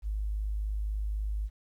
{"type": "tone", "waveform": "sine", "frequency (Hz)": 51.91, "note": "G#1", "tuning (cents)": 0, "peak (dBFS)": -29, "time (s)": [0.02, 1.5], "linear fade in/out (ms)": 50, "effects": ["11-bit"]}